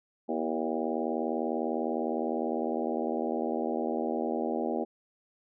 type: harmonic tone with a mistuned harmonic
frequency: 79.9 Hz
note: D#2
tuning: 47 cents sharp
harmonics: 3 / 4 / 5 / 6 / 7 / 8 / 9 / 10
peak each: -34 / -35 / -36 / -37 / -37 / -38 / -39 / -39 dBFS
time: 0.28-4.85 s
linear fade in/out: 20 ms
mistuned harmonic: 5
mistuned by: -39 cents
effects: none